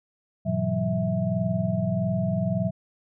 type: tone cluster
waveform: sine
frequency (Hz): 101.9 / 122.7 / 164.1 / 185.8 / 652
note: G#2 / B2 / E3 / F#3 / E5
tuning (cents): -32 / -11 / -8 / +7 / -19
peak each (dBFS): -32 / -29 / -30 / -26 / -30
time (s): 0.45-2.71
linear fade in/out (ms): 20
effects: none